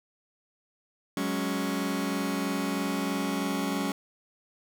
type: chord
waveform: sawtooth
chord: F# suspended second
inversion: none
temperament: just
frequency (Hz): 185 / 208.1 / 277.5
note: F#3 / G#3 / C#4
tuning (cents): 0 / +4 / +2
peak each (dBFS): -29 / -29 / -26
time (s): 1.17-3.92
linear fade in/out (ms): 2
effects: 10-bit